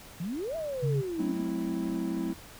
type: exponential two-way sweep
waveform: sine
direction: up then down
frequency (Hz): 155.9 to 669 to 246.2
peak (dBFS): -31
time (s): 0.2-1.41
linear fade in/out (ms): 5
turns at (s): 0.56
type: tone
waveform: sine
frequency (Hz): 138.59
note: C#3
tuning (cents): 0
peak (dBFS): -25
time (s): 0.82-1.02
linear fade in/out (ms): 20
type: chord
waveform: triangle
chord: F# half-diminished seventh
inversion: none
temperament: equal with one note detuned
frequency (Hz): 185 / 217.1 / 261.6 / 329.6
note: F#3 / A3 / C4 / E4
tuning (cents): 0 / -23 / 0 / 0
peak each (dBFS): -33 / -34 / -33 / -31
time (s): 1.18-2.34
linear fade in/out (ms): 20
effects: pink hiss -49 dBFS RMS until 2.59 s